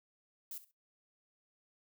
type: noise with echo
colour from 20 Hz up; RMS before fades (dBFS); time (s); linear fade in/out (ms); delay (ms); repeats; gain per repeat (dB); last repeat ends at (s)
violet; -44; 0.51-0.58; 2; 66; 2; -15; 0.712
effects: noise-tail reverb RT60 0.2 s tail -21 dB re dry